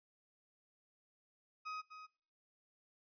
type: tone with echo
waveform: 35% pulse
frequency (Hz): 1260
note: D#6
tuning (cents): +21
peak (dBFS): -40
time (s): 1.65-1.82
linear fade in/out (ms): 20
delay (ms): 250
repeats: 1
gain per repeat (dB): -9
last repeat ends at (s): 2.07
effects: noise-tail reverb RT60 0.5 s tail -23 dB re dry + resampled to 11025 Hz